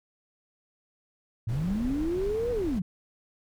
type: linear two-way sweep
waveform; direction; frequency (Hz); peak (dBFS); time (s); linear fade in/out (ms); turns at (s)
sine; up then down; 103.83 to 493.9 to 163.6; -26; 1.47-2.82; 5; 2.51
type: noise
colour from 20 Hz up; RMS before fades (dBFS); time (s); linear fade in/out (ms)
brown; -36; 1.48-2.8; 20
effects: none